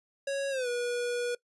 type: tone with pitch glide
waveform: square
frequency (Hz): 553 to 484.2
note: C#5 to B4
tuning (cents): -4 to -34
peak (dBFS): -30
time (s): 0.27-1.35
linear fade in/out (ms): 5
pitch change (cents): -230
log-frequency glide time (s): 0.5-0.68
effects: noise-tail reverb RT60 0.1 s tail -21 dB re dry + resampled to 24000 Hz